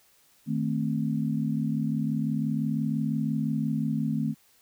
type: chord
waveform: sine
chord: A diminished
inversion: second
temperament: equal with one note detuned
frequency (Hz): 155.56 / 221.3 / 261.6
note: Eb3 / A3 / C4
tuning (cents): 0 / +10 / 0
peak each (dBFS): -29 / -28 / -31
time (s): 0.46-4.35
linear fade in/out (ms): 50
effects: white hiss -62 dBFS RMS until 4.61 s

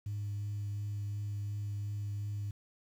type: tone with vibrato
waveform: sine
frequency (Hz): 102.7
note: G#2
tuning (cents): -19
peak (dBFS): -33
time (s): 0.06-2.51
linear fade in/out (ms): 5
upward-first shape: triangle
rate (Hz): 2.8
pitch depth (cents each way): 13
effects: tanh soft clip ceiling -32 dBFS + 10-bit

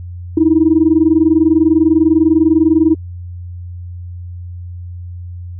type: tone pair together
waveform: sine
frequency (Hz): 310.2 / 330.2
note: D#4 / E4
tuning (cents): -5 / +3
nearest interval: minor second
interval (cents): 108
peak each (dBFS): -10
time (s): 0.37-2.95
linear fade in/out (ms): 5
effects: tanh soft clip ceiling 0 dBFS + added 88 Hz sine -25 dBFS peak until 5.59 s

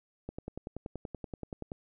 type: click train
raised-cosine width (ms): 2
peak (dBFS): -25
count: 16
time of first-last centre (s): 0.29-1.719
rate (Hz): 10.5
effects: none

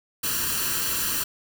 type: noise with comb filter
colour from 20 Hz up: white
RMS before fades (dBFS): -26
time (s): 0.23-1.24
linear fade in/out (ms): 10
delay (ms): 0.69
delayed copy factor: +0.7
effects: none

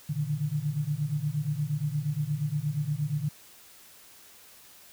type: tone cluster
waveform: sine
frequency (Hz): 116.6 / 144.5 / 153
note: A#2 / D3 / D#3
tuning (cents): +1 / -28 / -29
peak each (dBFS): -38 / -30 / -30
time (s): 0.09-3.29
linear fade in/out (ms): 10
effects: white hiss -53 dBFS RMS until 4.92 s

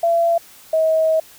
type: tone pair in turn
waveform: sine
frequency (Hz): 676 / 638.1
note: E5 / D#5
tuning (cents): +43 / +44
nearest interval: minor second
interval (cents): 99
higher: first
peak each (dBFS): -13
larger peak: neither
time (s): 0.03-0.38 / 0.73-1.2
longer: second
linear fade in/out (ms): 5
effects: white hiss -45 dBFS RMS until 1.38 s

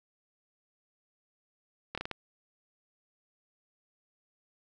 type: slowing click train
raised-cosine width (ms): 0.3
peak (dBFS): -19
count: 5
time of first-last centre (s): 1.95-2.113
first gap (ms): 26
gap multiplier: 1.31
effects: none

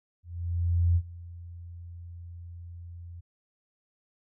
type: tone with ADSR envelope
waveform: sine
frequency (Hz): 86.1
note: F2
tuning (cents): -24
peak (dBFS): -19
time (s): 0.23-3.21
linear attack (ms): 730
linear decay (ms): 59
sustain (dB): -21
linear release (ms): 13
effects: none

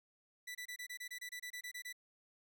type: tone bursts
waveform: sawtooth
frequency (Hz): 1975.5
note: B6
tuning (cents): 0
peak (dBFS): -40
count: 14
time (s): 0.47-1.928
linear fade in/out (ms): 10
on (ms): 80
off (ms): 26
effects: none

